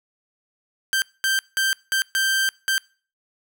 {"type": "tone bursts at uneven times", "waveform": "sawtooth", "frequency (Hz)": 1568, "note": "G6", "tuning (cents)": 0, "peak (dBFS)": -15, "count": 6, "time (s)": [[0.93, 1.02], [1.24, 1.39], [1.57, 1.73], [1.92, 2.02], [2.15, 2.49], [2.68, 2.78]], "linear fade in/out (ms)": 0, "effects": ["noise-tail reverb RT60 0.4 s tail -25 dB re dry"]}